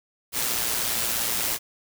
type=noise with amplitude modulation; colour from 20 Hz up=white; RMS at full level=-24 dBFS; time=0.32-1.59 s; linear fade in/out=50 ms; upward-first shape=sine; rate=117 Hz; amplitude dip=45%; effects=none